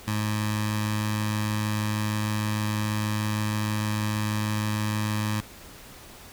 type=tone with notch filter; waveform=15% pulse; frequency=106.4 Hz; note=G#2; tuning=42 cents sharp; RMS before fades=-27 dBFS; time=0.07-5.41 s; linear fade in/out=10 ms; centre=410 Hz; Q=0.78; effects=pink hiss -46 dBFS RMS until 6.32 s

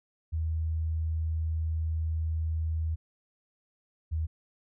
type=tone pair in turn; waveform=sine; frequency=80 / 79.67 Hz; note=D#2 / D#2; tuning=+49 / +42 cents; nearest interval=unison; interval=7 cents; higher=first; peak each=-27 dBFS; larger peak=neither; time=0.32-2.96 / 4.11-4.27 s; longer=first; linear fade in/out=20 ms; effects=none

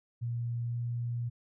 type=tone with pitch glide; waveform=sine; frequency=118.5 to 119.32 Hz; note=A#2 to A#2; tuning=+29 to +41 cents; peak=-31 dBFS; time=0.21-1.3 s; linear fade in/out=20 ms; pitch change=+12 cents; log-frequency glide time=0.67-0.76 s; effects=none

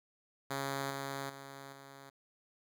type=tone with level steps; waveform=5% pulse; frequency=137.7 Hz; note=C#3; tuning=11 cents flat; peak=-24 / -27 / -36 / -40 dBFS; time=0.5-2.1 s; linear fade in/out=10 ms; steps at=0.9 / 1.29 / 1.72 s; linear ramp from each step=10 ms; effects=none

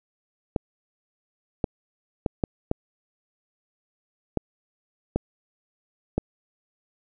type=clicks; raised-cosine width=2 ms; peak=-9 dBFS; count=8; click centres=0.562 / 1.642 / 2.262 / 2.438 / 2.714 / 4.373 / 5.16 / 6.18 s; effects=none

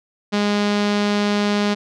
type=tone with low-pass filter; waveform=sawtooth; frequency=205.9 Hz; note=G#3; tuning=15 cents flat; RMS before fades=-19 dBFS; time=0.32-1.75 s; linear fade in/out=20 ms; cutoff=4600 Hz; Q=1.5; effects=none

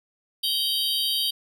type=tone cluster; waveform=square; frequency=3050 / 3191 / 3766 / 4699 Hz; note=G7 / G7 / A#7 / D8; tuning=-48 / +30 / +17 / 0 cents; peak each=-29 dBFS; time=0.43-1.31 s; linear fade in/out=10 ms; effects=none

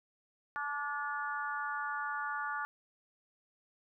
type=harmonic tone with a mistuned harmonic; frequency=288.5 Hz; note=D4; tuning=31 cents flat; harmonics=3 / 4 / 5 / 6; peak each=-41 / -39 / -38 / -44 dBFS; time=0.56-2.65 s; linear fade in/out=0 ms; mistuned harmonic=4; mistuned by=+19 cents; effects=none

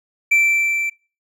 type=tone with level ramp; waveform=triangle; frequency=2338 Hz; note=D7; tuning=8 cents flat; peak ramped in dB=-9 to -18 dBFS; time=0.31-0.9 s; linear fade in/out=10 ms; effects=noise-tail reverb RT60 0.4 s tail -26 dB re dry

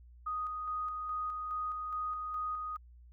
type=tone with tremolo; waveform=sine; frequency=1244.5 Hz; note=D#6; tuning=in tune; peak=-33 dBFS; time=0.26-2.77 s; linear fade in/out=10 ms; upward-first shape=square; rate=2.4 Hz; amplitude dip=30%; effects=added 60 Hz sine -53 dBFS peak until 3.12 s

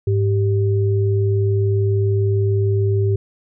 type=tone pair together; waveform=sine; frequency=103.35 / 390.2 Hz; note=G#2 / G4; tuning=-8 / -8 cents; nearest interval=octave + major seventh; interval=2300 cents; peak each=-15 / -21 dBFS; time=0.07-3.16 s; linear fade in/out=5 ms; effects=none

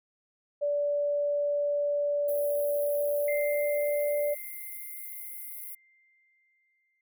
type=tone with pitch glide; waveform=sine; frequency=580 to 584 Hz; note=D5 to D5; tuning=-22 to -10 cents; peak=-25 dBFS; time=0.61-4.35 s; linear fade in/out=20 ms; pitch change=+12 cents; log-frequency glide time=2.76-3.67 s
type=high-pass noise; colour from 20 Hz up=white; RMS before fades=-41 dBFS; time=2.28-5.75 s; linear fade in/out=5 ms; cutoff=9900 Hz; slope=96 dB/octave
type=tone with exponential decay; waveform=sine; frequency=2093 Hz; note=C7; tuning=in tune; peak=-33 dBFS; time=3.28-7.01 s; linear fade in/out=2 ms; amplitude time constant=810 ms
effects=none

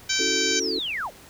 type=harmonic tone; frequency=774 Hz; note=G5; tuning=22 cents flat; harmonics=2 / 3 / 4 / 5 / 6 / 7 / 8 / 9; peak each=-30 / -30 / -30 / -30 / -30 / -30 / -30 / -30 dBFS; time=0.09-0.6 s; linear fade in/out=10 ms
type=chord; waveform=sine; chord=F# minor seventh; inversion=second; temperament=equal; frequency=277.2 / 329.6 / 370 / 440 Hz; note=C#4 / E4 / F#4 / A4; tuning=0 / 0 / 0 / 0 cents; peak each=-33 / -33 / -31 / -30 dBFS; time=0.19-0.79 s; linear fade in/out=5 ms
type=linear sweep; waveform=sine; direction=down; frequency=6645 to 440 Hz; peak=-26 dBFS; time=0.53-1.11 s; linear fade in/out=50 ms
effects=pink hiss -48 dBFS RMS until 1.29 s

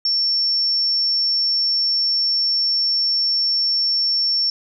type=tone; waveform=sine; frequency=5440 Hz; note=F8; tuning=46 cents flat; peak=-16 dBFS; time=0.05-4.5 s; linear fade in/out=2 ms; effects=none

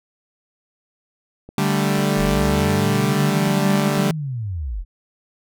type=click train; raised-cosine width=2 ms; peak=-25 dBFS; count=6; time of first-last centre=1.49-3.978 s; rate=2.01 Hz
type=chord; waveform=sawtooth; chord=D suspended fourth; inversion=none; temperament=equal; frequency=146.83 / 196 / 220 Hz; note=D3 / G3 / A3; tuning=0 / 0 / 0 cents; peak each=-17 / -16 / -20 dBFS; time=1.58-4.11 s; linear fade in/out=2 ms
type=linear two-way sweep; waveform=sine; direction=up then down; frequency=35.75 to 210.2 to 35.75 Hz; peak=-23 dBFS; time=2.16-4.85 s; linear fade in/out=50 ms; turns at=3.85 s
effects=none

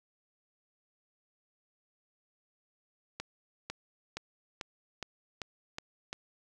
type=accelerating click train; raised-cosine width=0.2 ms; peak=-20 dBFS; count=8; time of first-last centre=3.2-6.129 s; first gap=500 ms; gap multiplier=0.94; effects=none

